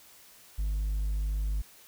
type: tone with hard clipping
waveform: sine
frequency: 51 Hz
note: G#1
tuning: 31 cents flat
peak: -28 dBFS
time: 0.58-1.62 s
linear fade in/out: 10 ms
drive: 2 dB
effects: white hiss -55 dBFS RMS until 1.87 s